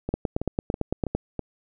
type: two click trains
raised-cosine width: 2 ms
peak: -15 / -10 dBFS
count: 5 / 10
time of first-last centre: 0.09-1.393 / 0.14-1.15 s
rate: 3.07 / 8.91 Hz
effects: none